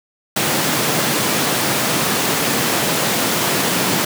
pink high-pass noise, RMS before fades -18 dBFS, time 0.36-4.05 s, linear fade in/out 5 ms, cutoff 140 Hz, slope 24 dB/octave, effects none

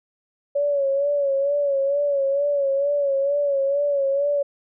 sine tone with vibrato, 562 Hz, C#5, 24 cents sharp, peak -18 dBFS, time 0.55-4.43 s, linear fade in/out 10 ms, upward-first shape sine, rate 2.2 Hz, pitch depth 54 cents each way, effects none

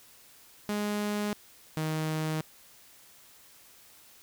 sawtooth tone pair in turn, 207.7 / 156.72 Hz, G#3 / D#3, 0 / +13 cents, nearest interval perfect fourth, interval 487 cents, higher first, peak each -25 dBFS, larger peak neither, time 0.69-1.33 / 1.77-2.41 s, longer neither, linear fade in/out 0 ms, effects white hiss -56 dBFS RMS until 4.22 s

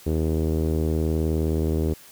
sawtooth tone with low-pass filter, 79.2 Hz, D#2, 31 cents sharp, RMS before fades -23 dBFS, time 0.06-1.94 s, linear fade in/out 10 ms, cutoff 410 Hz, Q 2.6, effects white hiss -48 dBFS RMS until 2.11 s

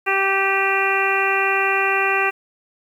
harmonic tone with a mistuned harmonic, 389.2 Hz, G4, 12 cents flat, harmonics 1 / 2 / 3 / 4 / 5 / 6 / 7, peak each -24 / -24 / -24 / -24 / -24 / -24 / -24 dBFS, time 0.06-2.31 s, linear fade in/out 20 ms, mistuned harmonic 6, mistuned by +47 cents, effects 8-bit

